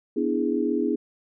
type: chord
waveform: sine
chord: E dominant seventh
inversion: second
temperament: equal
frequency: 246.9 / 293.7 / 329.6 / 415.3 Hz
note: B3 / D4 / E4 / G#4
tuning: 0 / 0 / 0 / 0 cents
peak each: -27 dBFS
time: 0.16-0.96 s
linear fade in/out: 10 ms
effects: none